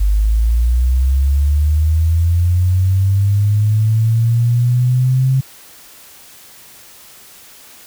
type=linear sweep; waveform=sine; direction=up; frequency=49.15 to 133.3 Hz; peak=-10 dBFS; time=0-5.41 s; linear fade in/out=10 ms; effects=white hiss -41 dBFS RMS until 7.86 s